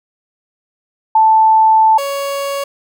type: tone pair in turn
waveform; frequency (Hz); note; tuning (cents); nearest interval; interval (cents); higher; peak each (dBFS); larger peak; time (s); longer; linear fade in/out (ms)
sine / 30% pulse; 880 / 558.6; A5 / C#5; 0 / +13; minor sixth; 787; first; -6 / -15; first; 1.15-1.98 / 1.98-2.64; first; 5
effects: none